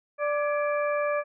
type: harmonic tone with a mistuned harmonic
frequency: 587.3 Hz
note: D5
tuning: in tune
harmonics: 1 / 2 / 3 / 4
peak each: -25 / -31 / -35 / -37 dBFS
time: 0.18-1.24 s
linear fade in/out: 50 ms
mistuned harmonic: 3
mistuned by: -72 cents
effects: none